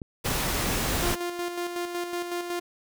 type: click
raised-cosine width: 3 ms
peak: -23 dBFS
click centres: 0.018 s
type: noise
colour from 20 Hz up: pink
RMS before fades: -27 dBFS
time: 0.24-1.16 s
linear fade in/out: 20 ms
type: tone with tremolo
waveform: sawtooth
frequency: 349.7 Hz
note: F4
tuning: 2 cents sharp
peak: -24 dBFS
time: 1.02-2.6 s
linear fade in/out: 10 ms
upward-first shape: square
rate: 5.4 Hz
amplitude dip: 45%
effects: none